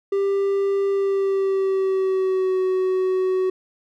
triangle tone with pitch glide, 395.3 to 373.5 Hz, G4 to F#4, +15 to +16 cents, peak -16 dBFS, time 0.12-3.5 s, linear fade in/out 5 ms, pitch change -99 cents, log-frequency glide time 0.9-2.59 s, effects none

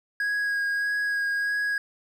triangle tone with vibrato, 1648 Hz, G#6, 14 cents flat, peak -22 dBFS, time 0.2-1.78 s, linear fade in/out 2 ms, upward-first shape sine, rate 1.6 Hz, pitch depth 14 cents each way, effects none

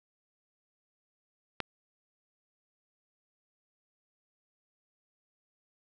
click, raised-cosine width 0.3 ms, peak -15 dBFS, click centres 1.603 s, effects none

